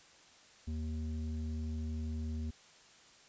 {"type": "tone with low-pass filter", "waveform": "square", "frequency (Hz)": 78.1, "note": "D#2", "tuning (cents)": 7, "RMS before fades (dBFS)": -38, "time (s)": [0.67, 2.51], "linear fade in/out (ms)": 10, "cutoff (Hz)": 230, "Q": 1.6, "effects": ["white hiss -60 dBFS RMS until 3.28 s", "resampled to 16000 Hz"]}